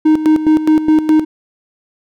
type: tone with tremolo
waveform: triangle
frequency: 310.8 Hz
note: D#4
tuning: 2 cents flat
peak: -4 dBFS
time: 0.05-1.25 s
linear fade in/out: 10 ms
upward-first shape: square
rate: 4.8 Hz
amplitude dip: 70%
effects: none